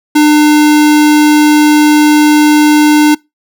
square tone, 300 Hz, D4, 37 cents sharp, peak -4 dBFS, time 0.15-3.15 s, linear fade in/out 10 ms, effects noise-tail reverb RT60 0.2 s tail -24 dB re dry

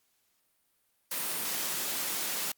white high-pass noise, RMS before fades -33 dBFS, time 1.11-2.52 s, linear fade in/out 5 ms, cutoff 140 Hz, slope 24 dB/octave, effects white hiss -73 dBFS RMS until 2.57 s + Opus 48 kbps

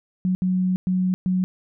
sine tone bursts at uneven times, 184.3 Hz, F#3, 7 cents flat, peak -18 dBFS, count 4, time 0.25-0.35 / 0.42-0.76 / 0.87-1.14 / 1.26-1.44 s, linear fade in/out 0 ms, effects none

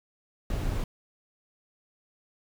brown noise, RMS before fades -29 dBFS, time 0.5-0.84 s, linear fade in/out 2 ms, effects none

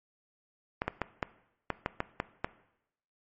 clicks, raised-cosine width 0.5 ms, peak -14 dBFS, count 9, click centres 0.819 / 0.88 / 1.017 / 1.228 / 1.703 / 1.861 / 2.004 / 2.201 / 2.445 s, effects noise-tail reverb RT60 0.8 s tail -17 dB re dry + MP3 32 kbps

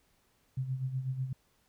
sine tone with tremolo, 130.81 Hz, C3, in tune, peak -29 dBFS, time 0.57-1.33 s, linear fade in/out 5 ms, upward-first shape sine, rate 8.1 Hz, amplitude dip 65%, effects pink hiss -71 dBFS RMS until 1.68 s

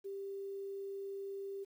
sine tone with quantisation, 394 Hz, G4, 9 cents sharp, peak -40 dBFS, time 0.04-1.65 s, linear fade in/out 20 ms, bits 11, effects none

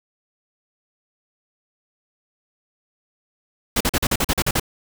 pink noise bursts, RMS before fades -19 dBFS, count 10, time 3.76-4.598 s, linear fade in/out 5 ms, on 46 ms, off 42 ms, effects none

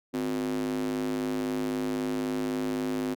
square tone with high-pass filter, 51.91 Hz, G#1, in tune, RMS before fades -30 dBFS, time 0.13-3.15 s, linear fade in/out 20 ms, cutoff 290 Hz, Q 6.2, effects Opus 48 kbps

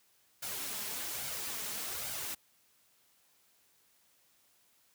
white noise with flanger, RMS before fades -39 dBFS, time 0.42-2.35 s, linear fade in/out 10 ms, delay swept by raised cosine 1.3 to 4.9 ms, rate 1.2 Hz, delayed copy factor +0.5, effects white hiss -69 dBFS RMS until 4.94 s + high-pass 60 Hz 12 dB/octave

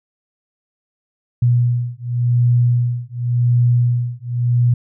sine beating tone pair, 120.8 / 121.7 Hz, B2 / B2, -38 / -25 cents, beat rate 0.9 Hz, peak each -16 dBFS, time 1.42-4.74 s, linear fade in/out 5 ms, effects none

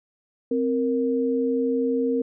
sine tone pair together, 261.6 / 466.1 Hz, C4 / A#4, 0 / 0 cents, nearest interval minor seventh, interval 1000 cents, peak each -23 dBFS, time 0.51-2.22 s, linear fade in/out 5 ms, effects none

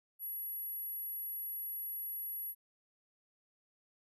sine tone, 11430 Hz, F9, 39 cents sharp, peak -38 dBFS, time 0.19-2.55 s, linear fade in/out 50 ms, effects none

